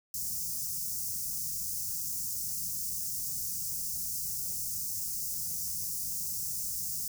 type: band-stop noise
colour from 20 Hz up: white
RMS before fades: -35 dBFS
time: 0.14-7.08 s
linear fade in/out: 2 ms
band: 200 to 5200 Hz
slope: 48 dB/octave
effects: none